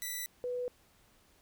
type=tone pair in turn; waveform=5% pulse / sine; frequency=1975.5 / 493.9 Hz; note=B6 / B4; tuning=0 / 0 cents; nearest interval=2 octaves; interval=2400 cents; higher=first; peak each=-26 / -33 dBFS; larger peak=first; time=0.02-0.26 / 0.44-0.68 s; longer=neither; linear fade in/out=0 ms; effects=pink hiss -66 dBFS RMS until 1.41 s